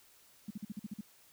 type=tone bursts; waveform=sine; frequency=207.7 Hz; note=G#3; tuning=in tune; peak=-37 dBFS; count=8; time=0.48-1.01 s; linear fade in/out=5 ms; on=26 ms; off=46 ms; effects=white hiss -63 dBFS RMS until 1.32 s